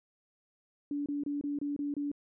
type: tone bursts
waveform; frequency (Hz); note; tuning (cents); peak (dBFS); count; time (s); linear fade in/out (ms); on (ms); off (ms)
sine; 288.1; D4; -33; -31; 7; 0.91-2.116; 2; 150; 26
effects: none